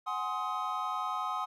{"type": "chord", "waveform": "triangle", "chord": "Ab dominant seventh", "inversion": "third", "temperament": "equal with one note detuned", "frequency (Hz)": [740, 830.6, 1046.5, 1260.4], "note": ["Gb5", "Ab5", "C6", "Eb6"], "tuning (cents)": [0, 0, 0, 22], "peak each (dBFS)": [-37, -38, -35, -33], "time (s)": [0.06, 1.46], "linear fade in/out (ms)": 20, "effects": []}